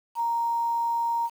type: tone with quantisation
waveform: sine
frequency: 932.3 Hz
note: A#5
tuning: in tune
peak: -23 dBFS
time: 0.15-1.3 s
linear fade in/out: 50 ms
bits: 8
effects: none